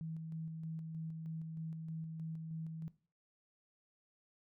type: tone with tremolo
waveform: sine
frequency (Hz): 161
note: E3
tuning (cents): -41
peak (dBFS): -40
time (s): 0.01-2.88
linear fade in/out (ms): 0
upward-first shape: square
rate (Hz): 3.2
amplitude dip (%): 30
effects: noise-tail reverb RT60 0.4 s tail -17 dB re dry